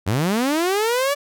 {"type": "linear sweep", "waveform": "sawtooth", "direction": "up", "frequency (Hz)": [85.3, 583], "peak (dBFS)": -14, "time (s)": [0.06, 1.15], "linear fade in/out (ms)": 20, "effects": []}